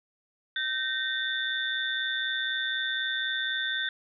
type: tone cluster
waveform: sine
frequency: 1545 / 1844 / 3502 / 3626 Hz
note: G6 / A#6 / A7 / A#7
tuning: -26 / -19 / -9 / -49 cents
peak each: -31 / -34 / -33 / -35 dBFS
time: 0.56-3.89 s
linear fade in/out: 2 ms
effects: none